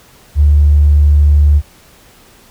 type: tone with tanh clipping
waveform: triangle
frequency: 73.4 Hz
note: D2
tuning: in tune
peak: -4 dBFS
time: 0.35-1.62 s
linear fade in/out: 50 ms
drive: 2 dB
effects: pink hiss -44 dBFS RMS until 2.5 s